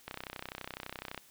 click train, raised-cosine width 0.3 ms, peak -23 dBFS, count 36, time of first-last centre 0.08-1.177 s, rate 31.9 Hz, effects white hiss -60 dBFS RMS until 1.3 s

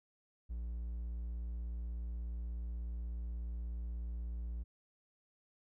triangle tone, 58.27 Hz, A#1, in tune, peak -36 dBFS, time 0.49-4.64 s, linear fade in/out 20 ms, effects none

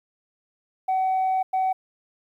sine tone bursts at uneven times, 755 Hz, F#5, 35 cents sharp, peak -18 dBFS, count 2, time 0.88-1.43 / 1.53-1.73 s, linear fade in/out 10 ms, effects tanh soft clip ceiling -18 dBFS + 10-bit

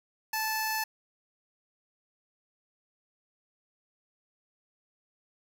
10% pulse tone with notch filter, 874 Hz, A5, 12 cents flat, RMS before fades -31 dBFS, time 0.33-0.84 s, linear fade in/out 5 ms, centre 3400 Hz, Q 1.3, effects none

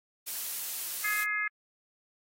blue noise, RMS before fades -35 dBFS, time 0.26-1.25 s, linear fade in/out 20 ms
harmonic tone, 420.8 Hz, G#4, 23 cents sharp, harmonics 3 / 4 / 5 / 6, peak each -38 / -32 / -31 / -43 dBFS, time 1.04-1.48 s, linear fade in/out 5 ms
effects AAC 48 kbps

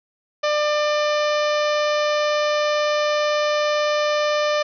harmonic tone with a mistuned harmonic, 597 Hz, D5, 28 cents sharp, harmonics 1 / 2 / 3 / 4 / 5 / 6 / 7 / 8 / 9 / 10, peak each -19 / -25 / -29 / -31 / -33 / -35 / -36 / -37 / -38 / -39 dBFS, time 0.43-4.63 s, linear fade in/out 10 ms, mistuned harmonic 9, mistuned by -24 cents, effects none

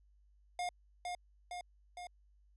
square tone with echo, 713 Hz, F5, 36 cents sharp, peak -36 dBFS, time 0.59-0.69 s, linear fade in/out 2 ms, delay 460 ms, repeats 3, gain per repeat -3 dB, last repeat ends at 2.07 s, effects added 50 Hz sine -64 dBFS peak until 2.56 s + resampled to 24000 Hz

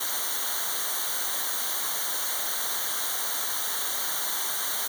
white noise with comb filter, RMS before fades -29 dBFS, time 0-4.88 s, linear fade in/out 10 ms, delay 0.39 ms, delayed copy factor -0.95, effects none

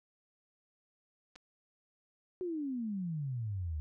clicks, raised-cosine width 0.2 ms, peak -39 / -35 dBFS, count 2, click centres 1.356 / 1.36 s
sine exponential sweep, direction down, 373.9 to 73.42 Hz, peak -34 dBFS, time 2.41-3.8 s, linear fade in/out 0 ms
effects none

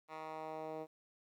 10% pulse tone with band-pass filter sweep, 157.4 Hz, D#3, 20 cents sharp, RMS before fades -45 dBFS, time 0.08-0.87 s, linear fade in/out 50 ms, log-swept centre 1300 to 480 Hz, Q 1.3, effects 12-bit

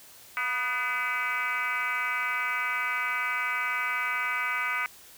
sine tone with frequency modulation, 1760 Hz, A6, in tune, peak -26 dBFS, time 0.37-4.86 s, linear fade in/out 0 ms, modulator 262 Hz, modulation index 2.6, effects white hiss -51 dBFS RMS until 5.17 s

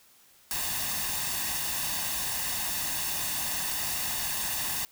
white noise with comb filter, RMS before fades -31 dBFS, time 0.51-4.85 s, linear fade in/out 0 ms, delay 1.1 ms, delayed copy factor +0.6, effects white hiss -59 dBFS RMS until 4.91 s

